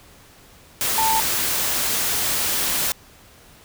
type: tone in noise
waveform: sine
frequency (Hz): 892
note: A5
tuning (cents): +23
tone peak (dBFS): -18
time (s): 0.98-1.2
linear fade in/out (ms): 0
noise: white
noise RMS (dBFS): -22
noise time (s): 0.81-2.92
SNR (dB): +1
effects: pink hiss -49 dBFS RMS until 3.64 s